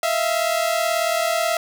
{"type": "tone pair together", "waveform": "sawtooth", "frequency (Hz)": [646, 684.4], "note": ["E5", "F5"], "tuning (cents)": [-35, -35], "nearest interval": "minor second", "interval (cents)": 100, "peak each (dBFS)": -18, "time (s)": [0.03, 1.57], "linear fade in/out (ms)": 2, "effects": []}